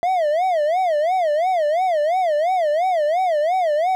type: tone with vibrato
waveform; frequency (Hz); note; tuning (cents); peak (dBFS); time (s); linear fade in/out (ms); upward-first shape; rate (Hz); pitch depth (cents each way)
triangle; 667; E5; +20; -14; 0.03-3.95; 0; sine; 2.9; 220
effects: none